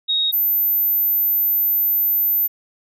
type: tone pair in turn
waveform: sine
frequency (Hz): 3761 / 14200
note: A#7 / A9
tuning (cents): +15 / +15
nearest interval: octave + major seventh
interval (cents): 2300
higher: second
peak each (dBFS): -16 / -15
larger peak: second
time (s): 0.08-0.32 / 0.32-2.48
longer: second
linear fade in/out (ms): 20
effects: none